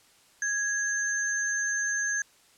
sine tone pair together, 1661.2 / 6305 Hz, G#6 / G8, 0 / +9 cents, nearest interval octave + major seventh, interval 2309 cents, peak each -27 / -31 dBFS, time 0.42-2.22 s, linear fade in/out 2 ms, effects white hiss -60 dBFS RMS until 2.57 s + low-pass 10000 Hz 12 dB/octave

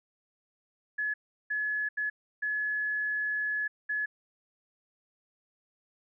sine tone bursts at uneven times, 1703 Hz, G#6, 43 cents sharp, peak -28 dBFS, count 5, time 0.98-1.14 / 1.5-1.89 / 1.97-2.1 / 2.42-3.68 / 3.89-4.06 s, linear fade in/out 10 ms, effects none

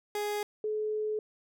30% pulse / sine tone pair in turn, 415.3 / 428.2 Hz, G#4 / A4, 0 / -47 cents, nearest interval minor second, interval 53 cents, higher second, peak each -28 / -29 dBFS, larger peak first, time 0.15-0.43 / 0.64-1.19 s, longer second, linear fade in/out 2 ms, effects none

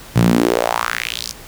sawtooth tone with high-pass filter sweep, 58.2 Hz, A#1, 2 cents flat, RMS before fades -17 dBFS, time 0.15-1.33 s, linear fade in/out 20 ms, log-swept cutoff 120 to 5900 Hz, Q 3.3, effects pink hiss -38 dBFS RMS until 1.47 s

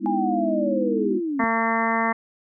sine chord, E major seventh, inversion first, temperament just, 206 / 247.2 / 309 / 329.6 Hz, G#3 / B3 / D#4 / E4, -14 / +2 / -12 / 0 cents, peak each -27 dBFS, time 0-1.21 s, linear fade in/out 50 ms
sine linear sweep, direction down, 830.6 to 246.9 Hz, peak -23 dBFS, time 0.06-1.44 s, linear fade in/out 0 ms
harmonic tone, 227 Hz, A#3, 46 cents flat, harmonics 1 / 2 / 3 / 4 / 5 / 6 / 7 / 8 / 9, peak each -26 / -32 / -28 / -26 / -26 / -34 / -35 / -28 / -30 dBFS, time 1.39-2.13 s, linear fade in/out 10 ms
effects none

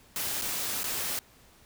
white noise with dropouts, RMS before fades -32 dBFS, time 0.16-1.19 s, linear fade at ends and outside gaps 1 ms, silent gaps 0.414-0.42 / 0.833-0.841 s, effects pink hiss -58 dBFS RMS until 1.65 s

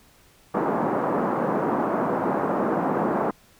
pink band-pass noise, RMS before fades -24 dBFS, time 0.54-3.31 s, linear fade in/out 5 ms, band 190 to 1200 Hz, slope 24 dB/octave, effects pink hiss -56 dBFS RMS until 3.59 s

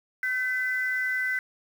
sine tone pair together, 1533.5 / 2004 Hz, G6 / B6, -38 / +25 cents, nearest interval perfect fourth, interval 463 cents, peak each -27 dBFS, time 0.23-1.39 s, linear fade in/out 2 ms, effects tanh soft clip ceiling -17 dBFS + 8-bit

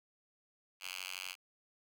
5% pulse tone with high-pass filter, 92.5 Hz, F#2, in tune, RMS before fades -44 dBFS, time 0.8-1.36 s, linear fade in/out 50 ms, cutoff 2400 Hz, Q 1.7, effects none

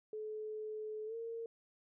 sine tone with pitch glide, 430.4 to 458.6 Hz, A4 to A#4, -38 to -28 cents, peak -40 dBFS, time 0.13-1.46 s, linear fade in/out 2 ms, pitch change +110 cents, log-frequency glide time 1.06-1.15 s, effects none

